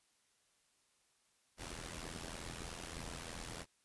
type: noise with amplitude modulation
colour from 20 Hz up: pink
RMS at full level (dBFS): -43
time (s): 1.57-3.66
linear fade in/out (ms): 50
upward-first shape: sine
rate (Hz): 83.1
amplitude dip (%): 80
effects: white hiss -75 dBFS RMS until 3.84 s + resampled to 24000 Hz